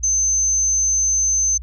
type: tone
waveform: sine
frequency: 6200 Hz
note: G8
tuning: 20 cents flat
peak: -15 dBFS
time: 0.03-1.58 s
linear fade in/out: 10 ms
effects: added 60 Hz sine -30 dBFS peak until 1.62 s